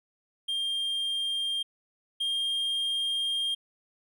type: tone pair in turn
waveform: triangle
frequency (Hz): 3200 / 3212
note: G7 / G7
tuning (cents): +35 / +41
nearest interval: unison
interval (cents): 6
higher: second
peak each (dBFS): -26 / -25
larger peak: second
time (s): 0.48-1.63 / 2.2-3.55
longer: second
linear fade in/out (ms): 10
effects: none